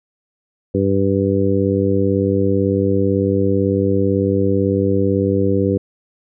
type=harmonic tone; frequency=98 Hz; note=G2; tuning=in tune; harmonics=1 / 2 / 3 / 4 / 5; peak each=-20 / -20 / -20 / -20 / -20 dBFS; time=0.74-5.78 s; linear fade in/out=10 ms; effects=none